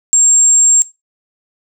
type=tone; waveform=sine; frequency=7459 Hz; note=A#8; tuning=in tune; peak=-5 dBFS; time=0.13-0.82 s; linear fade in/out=0 ms; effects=noise-tail reverb RT60 0.2 s tail -17 dB re dry